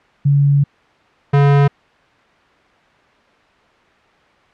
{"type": "tone pair in turn", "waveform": ["sine", "square"], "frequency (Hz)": [141.8, 141.8], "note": ["C#3", "C#3"], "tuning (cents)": [40, 40], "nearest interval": "unison", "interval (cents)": 0, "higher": "neither", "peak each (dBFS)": -9, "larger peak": "neither", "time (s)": [[0.25, 0.64], [1.33, 1.68]], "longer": "first", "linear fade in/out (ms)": 10, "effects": ["white hiss -51 dBFS RMS until 4.53 s", "low-pass 2000 Hz 12 dB/octave"]}